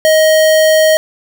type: tone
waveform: square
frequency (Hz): 628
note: D#5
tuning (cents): +16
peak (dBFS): -7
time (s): 0.05-0.97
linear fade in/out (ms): 0
effects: none